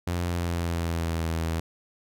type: tone with pitch glide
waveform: sawtooth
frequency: 87.31 to 81.94 Hz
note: F2 to E2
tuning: 0 to -10 cents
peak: -22 dBFS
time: 0.07-1.6 s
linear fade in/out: 5 ms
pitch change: -110 cents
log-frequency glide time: 0.23-1.25 s
effects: none